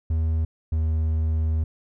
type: tone pair in turn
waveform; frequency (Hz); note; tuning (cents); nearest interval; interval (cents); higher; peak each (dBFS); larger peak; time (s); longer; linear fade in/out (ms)
triangle; 80 / 79.31; D#2 / D#2; +49 / +34; unison; 15; first; -18; neither; 0.1-0.45 / 0.72-1.64; second; 5
effects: none